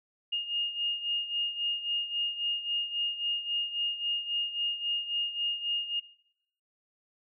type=beating tone pair; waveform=sine; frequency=2840 / 2843.7 Hz; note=F7 / F7; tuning=+28 / +31 cents; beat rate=3.7 Hz; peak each=-31 / -36 dBFS; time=0.32-6 s; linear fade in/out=10 ms; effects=noise-tail reverb RT60 0.7 s tail -18 dB re dry